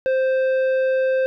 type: tone with tanh clipping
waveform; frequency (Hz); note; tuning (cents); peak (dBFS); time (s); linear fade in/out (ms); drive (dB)
sine; 523.3; C5; 0; -18; 0.06-1.26; 0; 9
effects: none